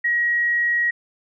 sine tone, 1900 Hz, A#6, 33 cents sharp, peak -17 dBFS, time 0.04-0.91 s, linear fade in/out 10 ms, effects none

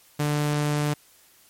sawtooth tone, 148 Hz, D3, 14 cents sharp, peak -18 dBFS, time 0.19-0.94 s, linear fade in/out 10 ms, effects white hiss -56 dBFS RMS until 1.49 s + MP3 64 kbps

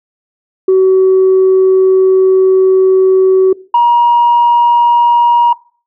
sine tone pair in turn, 377.6 / 951.5 Hz, F#4 / A#5, +35 / +35 cents, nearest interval octave + major third, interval 1600 cents, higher second, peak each -3 dBFS, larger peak neither, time 0.68-3.53 / 3.74-5.53 s, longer first, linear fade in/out 5 ms, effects noise-tail reverb RT60 0.4 s tail -21 dB re dry + tanh soft clip ceiling -2 dBFS

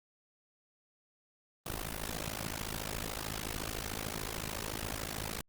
pink noise with amplitude modulation, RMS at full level -35 dBFS, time 1.66-5.41 s, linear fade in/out 2 ms, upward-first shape sine, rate 53.7 Hz, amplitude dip 95%, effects Opus 32 kbps

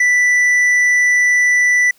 sine tone with tanh clipping, 1975.5 Hz, B6, in tune, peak -11 dBFS, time 0-1.91 s, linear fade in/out 5 ms, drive 6 dB, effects white hiss -53 dBFS RMS until 1.98 s

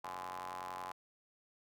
sawtooth ring-modulated tone, 90.9 Hz, F#2, 30 cents flat, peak -35 dBFS, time 0.04-0.92 s, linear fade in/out 5 ms, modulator 935 Hz, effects high-pass 60 Hz 12 dB/octave

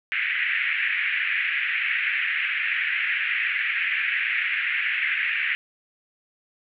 pink band-pass noise, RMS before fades -25 dBFS, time 0.12-5.55 s, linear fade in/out 0 ms, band 1700 to 2600 Hz, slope 48 dB/octave, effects none

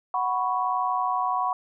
sine chord, F# suspended fourth, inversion none, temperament equal, 740 / 987.8 / 1108.7 Hz, F#5 / B5 / C#6, 0 / 0 / 0 cents, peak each -27 dBFS, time 0.14-1.53 s, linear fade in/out 2 ms, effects none

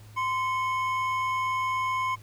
triangle tone pair together, 1035.4 / 2194 Hz, C6 / C#7, -18 / -18 cents, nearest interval octave + minor second, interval 1300 cents, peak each -24 / -31 dBFS, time 0.16-2.16 s, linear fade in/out 20 ms, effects added 106 Hz sine -46 dBFS peak until 2.22 s + pink hiss -56 dBFS RMS until 2.22 s

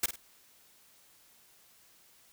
white noise with echo, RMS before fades -27 dBFS, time 0.03-0.06 s, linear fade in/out 5 ms, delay 50 ms, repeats 2, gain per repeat -10 dB, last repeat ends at 0.16 s, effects white hiss -62 dBFS RMS until 2.32 s

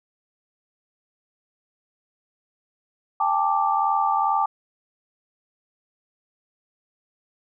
sine chord, G suspended second, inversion none, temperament equal with one note detuned, 797.7 / 880 / 1174.7 Hz, G5 / A5 / D6, +30 / 0 / 0 cents, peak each -23 dBFS, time 3.2-4.46 s, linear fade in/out 5 ms, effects none

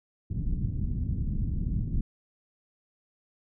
pink low-pass noise, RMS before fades -29 dBFS, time 0.3-2.01 s, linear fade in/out 5 ms, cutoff 210 Hz, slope 24 dB/octave, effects none

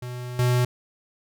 square tone with level steps, 123.8 Hz, B2, 5 cents sharp, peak -32 / -19 dBFS, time 0.02-0.65 s, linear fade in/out 5 ms, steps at 0.39 s, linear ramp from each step 2 ms, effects none

